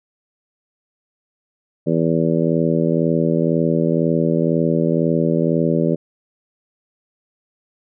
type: harmonic tone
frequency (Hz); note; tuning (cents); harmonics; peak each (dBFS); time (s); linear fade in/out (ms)
82; E2; -9; 2 / 3 / 4 / 5 / 6 / 7; -19 / -21 / -22 / -23 / -24 / -24; 1.86-5.96; 20
effects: none